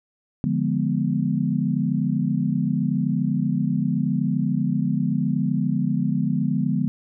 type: chord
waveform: sine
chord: D diminished seventh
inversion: none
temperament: equal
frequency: 146.83 / 174.61 / 207.7 / 246.9 Hz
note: D3 / F3 / Ab3 / Cb4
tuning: 0 / 0 / 0 / 0 cents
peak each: -25 dBFS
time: 0.44-6.88 s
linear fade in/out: 0 ms
effects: none